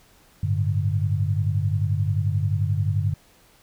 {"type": "chord", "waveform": "sine", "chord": "G suspended second", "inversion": "none", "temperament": "equal with one note detuned", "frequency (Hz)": [98, 109.37, 146.83], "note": ["G2", "A2", "D3"], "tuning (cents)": [0, -10, 0], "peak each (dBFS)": [-22, -26, -26], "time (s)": [0.43, 3.14], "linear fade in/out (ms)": 5, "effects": ["pink hiss -56 dBFS RMS until 3.62 s"]}